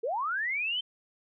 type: linear sweep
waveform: sine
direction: up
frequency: 415.3 to 3130 Hz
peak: -28 dBFS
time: 0.03-0.81 s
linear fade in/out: 10 ms
effects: none